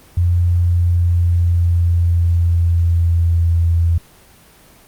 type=tone with pitch glide; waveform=sine; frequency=87.31 to 84.24 Hz; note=F2 to E2; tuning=0 to +38 cents; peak=-11 dBFS; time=0.17-3.98 s; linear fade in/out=5 ms; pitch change=-62 cents; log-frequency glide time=0.55-3.58 s; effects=pink hiss -46 dBFS RMS until 4.87 s + Opus 24 kbps